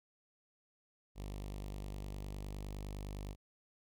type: tone with notch filter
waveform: sawtooth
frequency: 49.79 Hz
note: G1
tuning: 28 cents sharp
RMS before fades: -44 dBFS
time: 1.15-3.36 s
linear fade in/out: 50 ms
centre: 1500 Hz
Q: 1.3
effects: none